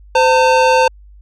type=tone pair together; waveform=square; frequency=514 / 904.1 Hz; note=C5 / A5; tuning=-31 / +47 cents; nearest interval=minor seventh; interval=978 cents; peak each=-12 dBFS; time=0.15-0.88 s; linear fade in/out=5 ms; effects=added 50 Hz sine -38 dBFS peak until 1.21 s + low-pass 5000 Hz 12 dB/octave